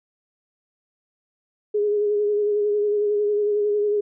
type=tone with vibrato; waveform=sine; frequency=415.3 Hz; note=G#4; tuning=in tune; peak=-18 dBFS; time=1.74-4.01 s; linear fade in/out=10 ms; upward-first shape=sine; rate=11 Hz; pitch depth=27 cents each way; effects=none